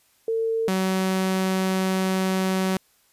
sine / sawtooth tone pair in turn, 450.8 / 188.56 Hz, A4 / F#3, +42 / +33 cents, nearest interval octave + minor third, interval 1509 cents, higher first, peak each -21 / -17 dBFS, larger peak second, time 0.28-0.68 / 0.68-2.77 s, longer second, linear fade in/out 2 ms, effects white hiss -62 dBFS RMS until 3.12 s + resampled to 32000 Hz

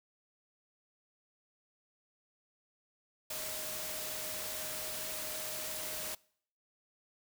sine tone in noise, 622.3 Hz, D#5, in tune, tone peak -48 dBFS, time 3.3-6.15 s, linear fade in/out 5 ms, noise white, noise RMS -40 dBFS, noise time 3.3-6.15 s, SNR -11 dB, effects noise-tail reverb RT60 0.6 s tail -24 dB re dry

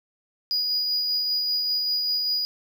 triangle tone with tremolo, 4909 Hz, D#8, 24 cents flat, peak -20 dBFS, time 0.51-2.45 s, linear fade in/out 0 ms, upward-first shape sine, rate 5.1 Hz, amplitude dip 25%, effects none

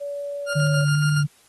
sine tone with pitch glide, 571 to 560.9 Hz, D5 to C#5, -49 to +20 cents, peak -27 dBFS, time 0-0.85 s, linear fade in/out 20 ms, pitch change -31 cents, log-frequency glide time 0.56-0.65 s
40% pulse tone with tremolo, 1407 Hz, F6, 12 cents sharp, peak -23 dBFS, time 0.46-1.24 s, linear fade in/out 50 ms, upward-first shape square, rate 7.1 Hz, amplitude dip 40%
sine tone with vibrato, 147.6 Hz, D3, 9 cents sharp, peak -17 dBFS, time 0.55-1.27 s, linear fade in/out 20 ms, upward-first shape square, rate 2.4 Hz, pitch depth 16 cents each way
effects white hiss -56 dBFS RMS until 1.48 s + AAC 32 kbps

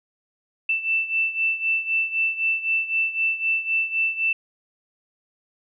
sine beating tone pair, 2660 / 2663.9 Hz, E7 / E7, +15 / +18 cents, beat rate 3.9 Hz, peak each -22 / -26 dBFS, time 0.69-4.33 s, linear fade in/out 5 ms, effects none

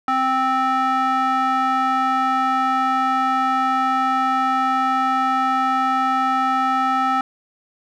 square tone with band-pass filter, 261.9 Hz, C4, 2 cents sharp, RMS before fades -19 dBFS, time 0.08-7.21 s, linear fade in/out 2 ms, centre 1100 Hz, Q 7.5, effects none

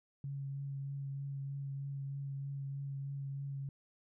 sine tone with vibrato, 138.59 Hz, C#3, in tune, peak -38 dBFS, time 0.24-3.69 s, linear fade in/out 2 ms, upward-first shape triangle, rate 3.2 Hz, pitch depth 17 cents each way, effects none

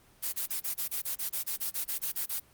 blue noise bursts, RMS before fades -32 dBFS, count 16, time 0.22-2.4 s, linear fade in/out 20 ms, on 110 ms, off 28 ms, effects pink hiss -61 dBFS RMS until 2.53 s + Opus 24 kbps

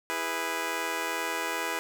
10% pulse chord, E major, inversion none, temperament just, 329.6 / 412 / 494.4 Hz, E4 / G#4 / B4, 0 / -14 / +2 cents, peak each -27 / -27 / -26 dBFS, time 0.1-1.79 s, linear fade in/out 0 ms, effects none

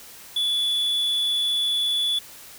triangle tone, 3439 Hz, A7, 40 cents flat, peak -19 dBFS, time 0.36-2.19 s, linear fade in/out 5 ms, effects white hiss -44 dBFS RMS until 2.58 s

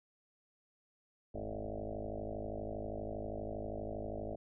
sine tone with frequency modulation, 330 Hz, E4, 2 cents sharp, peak -38 dBFS, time 1.34-4.36 s, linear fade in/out 10 ms, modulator 52.5 Hz, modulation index 6.6, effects none

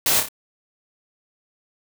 white noise with echo, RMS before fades -19 dBFS, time 0.06-0.2 s, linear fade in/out 2 ms, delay 29 ms, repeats 3, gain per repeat -6 dB, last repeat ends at 0.287 s, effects none

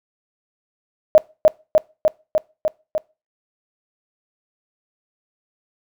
sine tone with echo, 622.3 Hz, D#5, in tune, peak -5 dBFS, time 1.15-1.18 s, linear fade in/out 0 ms, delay 300 ms, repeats 6, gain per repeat -2 dB, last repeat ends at 2.98 s, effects noise-tail reverb RT60 0.3 s tail -23 dB re dry

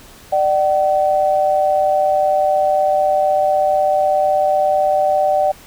sine tone pair together, 597 / 761.1 Hz, D5 / F#5, +28 / +49 cents, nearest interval major third, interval 421 cents, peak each -15 dBFS, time 0.32-5.52 s, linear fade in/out 10 ms, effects pink hiss -42 dBFS RMS until 5.66 s

